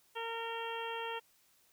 harmonic tone, 458.5 Hz, A#4, 29 cents flat, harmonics 1 / 2 / 3 / 4 / 5 / 6 / 7, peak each -42 / -41 / -47 / -48 / -53 / -46 / -47 dBFS, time 0.15-1.2 s, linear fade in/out 20 ms, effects white hiss -69 dBFS RMS until 1.72 s

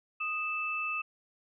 sine tone pair together, 1244 / 2636 Hz, D#6 / E7, -1 / -1 cents, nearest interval octave + minor second, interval 1300 cents, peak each -36 / -32 dBFS, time 0.2-1.02 s, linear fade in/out 10 ms, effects none

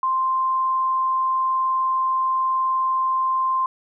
sine tone, 1046.5 Hz, C6, in tune, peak -18 dBFS, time 0.03-3.66 s, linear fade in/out 2 ms, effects none

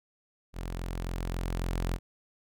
sawtooth tone with level ramp, 43.65 Hz, F1, in tune, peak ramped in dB -31 to -24 dBFS, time 0.53-1.99 s, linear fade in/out 50 ms, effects none

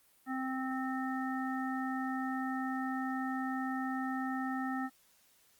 harmonic tone, 261.6 Hz, C4, in tune, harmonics 1 / 3 / 5 / 7, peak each -35 / -40 / -42 / -43 dBFS, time 0.26-4.9 s, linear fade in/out 50 ms, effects white hiss -67 dBFS RMS until 5.59 s + Opus 32 kbps

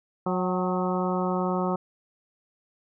harmonic tone with a mistuned harmonic, 182.2 Hz, F#3, 26 cents flat, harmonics 1 / 2 / 3 / 4 / 5 / 6 / 7, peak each -27 / -30 / -32 / -33 / -34 / -35 / -35 dBFS, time 0.26-1.76 s, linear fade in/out 5 ms, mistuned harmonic 4, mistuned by +45 cents, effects none

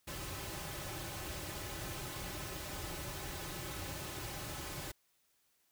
pink noise with comb filter, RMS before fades -43 dBFS, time 0.07-4.92 s, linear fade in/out 10 ms, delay 4.3 ms, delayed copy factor -0.65, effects white hiss -75 dBFS RMS until 5.71 s

